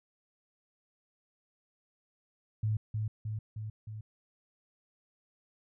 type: tone with echo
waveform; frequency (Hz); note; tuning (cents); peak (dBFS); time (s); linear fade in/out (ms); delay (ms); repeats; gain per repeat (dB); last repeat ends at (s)
sine; 108; A2; -32; -27; 2.63-2.77; 5; 310; 4; -3; 4.01
effects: none